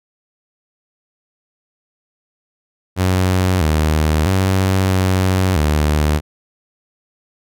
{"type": "tone with pitch steps", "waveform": "sawtooth", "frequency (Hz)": [92.6, 77.4, 95.1, 93.7, 75.4], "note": ["F#2", "D#2", "F#2", "F#2", "D2"], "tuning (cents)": [2, -9, 48, 22, 46], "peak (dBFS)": -9, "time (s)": [2.96, 6.21], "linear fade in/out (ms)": 50, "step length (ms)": 650, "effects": []}